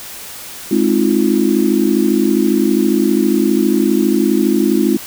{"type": "chord", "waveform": "sine", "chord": "F minor seventh", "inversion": "first", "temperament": "just", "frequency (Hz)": [209.5, 261.9, 314.3, 349.2], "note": ["Ab3", "C4", "Eb4", "F4"], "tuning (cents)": [15, 2, 18, 0], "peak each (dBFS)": -16, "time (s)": [0.71, 4.97], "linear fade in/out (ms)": 5, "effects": ["white hiss -31 dBFS RMS until 5.06 s"]}